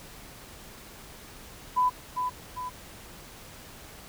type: tone with echo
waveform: sine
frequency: 1000 Hz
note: B5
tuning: 21 cents sharp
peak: -20 dBFS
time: 1.76-1.9 s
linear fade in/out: 20 ms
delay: 400 ms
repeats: 2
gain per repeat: -6 dB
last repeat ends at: 2.7 s
effects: pink hiss -47 dBFS RMS until 4.08 s